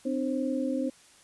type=tone cluster; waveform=sine; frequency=259.1 / 300.3 / 530 Hz; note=C4 / D4 / C5; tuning=-17 / +39 / +22 cents; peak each=-29 / -32 / -33 dBFS; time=0.05-0.9 s; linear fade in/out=10 ms; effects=white hiss -57 dBFS RMS until 1.23 s + resampled to 24000 Hz